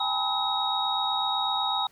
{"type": "tone cluster", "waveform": "sine", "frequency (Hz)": [796, 864, 984, 1280, 3779], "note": ["G5", "A5", "B5", "D#6", "A#7"], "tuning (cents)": [26, -32, -7, 49, 23], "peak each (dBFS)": [-30, -32, -33, -33, -28], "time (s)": [0, 1.87], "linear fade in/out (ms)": 5, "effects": ["pink hiss -60 dBFS RMS until 1.91 s"]}